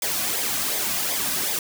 white noise with flanger, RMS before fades -25 dBFS, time 0.02-1.59 s, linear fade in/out 2 ms, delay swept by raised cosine 0.7 to 2.3 ms, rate 2.7 Hz, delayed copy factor -0.6, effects none

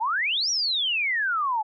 sine exponential two-way sweep, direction up then down, 830.6 to 5840 to 830.6 Hz, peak -22 dBFS, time 0-1.63 s, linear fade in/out 20 ms, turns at 0.5 s, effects none

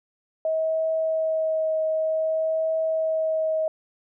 sine tone with vibrato, 637 Hz, D#5, 41 cents sharp, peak -21 dBFS, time 0.45-3.68 s, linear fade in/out 2 ms, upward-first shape triangle, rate 0.54 Hz, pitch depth 14 cents each way, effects none

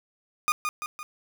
30% pulse tone with echo, 1224 Hz, D#6, 29 cents flat, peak -18 dBFS, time 0.48-0.52 s, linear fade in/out 0 ms, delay 170 ms, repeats 3, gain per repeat -5 dB, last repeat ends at 1.03 s, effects none

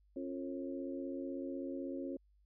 harmonic tone with a mistuned harmonic, 90.4 Hz, F#2, 40 cents flat, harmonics 3 / 4 / 5 / 6, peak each -41 / -44 / -51 / -46 dBFS, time 0.16-2.17 s, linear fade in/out 5 ms, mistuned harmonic 4, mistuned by -70 cents, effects added 50 Hz sine -66 dBFS peak until 2.45 s

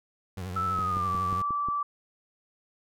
30% pulse tone with vibrato, 91.8 Hz, F#2, 13 cents flat, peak -31 dBFS, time 0.37-1.42 s, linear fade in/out 5 ms, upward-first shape triangle, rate 12 Hz, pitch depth 110 cents each way
sine tone with pitch glide, 1318.5 to 1161.2 Hz, E6 to D6, 0 to -20 cents, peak -26 dBFS, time 0.56-1.83 s, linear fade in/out 5 ms, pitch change -220 cents, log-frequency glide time 0.69-1.1 s
click train, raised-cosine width 3 ms, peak -26 dBFS, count 6, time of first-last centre 0.79-1.686 s, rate 5.58 Hz
effects none

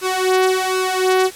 sawtooth tone with flanger, 373.5 Hz, F#4, 16 cents sharp, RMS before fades -17 dBFS, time 0.01-1.31 s, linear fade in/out 50 ms, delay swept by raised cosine 0.75 to 2.75 ms, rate 1.3 Hz, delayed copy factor +0.8, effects white hiss -37 dBFS RMS until 1.35 s + low-pass 12000 Hz 12 dB/octave

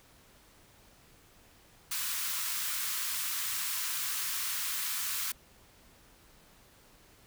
white high-pass noise, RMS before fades -34 dBFS, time 1.91-5.32 s, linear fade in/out 5 ms, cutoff 1000 Hz, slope 48 dB/octave, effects pink hiss -60 dBFS RMS until 7.26 s

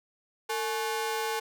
sawtooth ring-modulated tone, 651 Hz, E5, 22 cents flat, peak -22 dBFS, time 0.49-1.4 s, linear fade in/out 10 ms, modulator 200 Hz, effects none

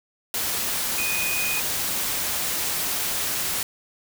sine tone in noise, 2484 Hz, D#7, 3 cents flat, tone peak -26 dBFS, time 0.98-1.6 s, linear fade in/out 2 ms, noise white, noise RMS -26 dBFS, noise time 0.34-3.63 s, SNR -3 dB, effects none

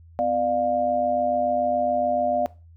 sine tone cluster, 252.5 / 598 / 705 Hz, B3 / D5 / F5, +39 / +31 / +16 cents, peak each -31 / -23 / -23 dBFS, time 0.19-2.46 s, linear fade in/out 0 ms, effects noise-tail reverb RT60 0.3 s tail -19 dB re dry + added 83 Hz sine -46 dBFS peak until 2.76 s

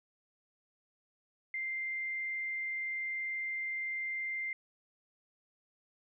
sine tone, 2093 Hz, C7, in tune, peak -34 dBFS, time 1.54-4.53 s, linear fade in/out 2 ms, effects none

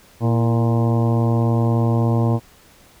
harmonic tone with a mistuned harmonic, 116.54 Hz, A#2, in tune, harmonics 1 / 2 / 3 / 4 / 5 / 6 / 7 / 8 / 9, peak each -16 / -22 / -26 / -28 / -30 / -32 / -33 / -34 / -35 dBFS, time 0.2-2.4 s, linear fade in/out 50 ms, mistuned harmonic 3, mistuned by -54 cents, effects pink hiss -50 dBFS RMS until 3 s

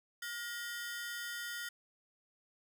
sawtooth ring-modulated tone, 1655 Hz, G#6, 6 cents flat, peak -33 dBFS, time 0.22-1.69 s, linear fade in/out 5 ms, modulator 231 Hz, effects none

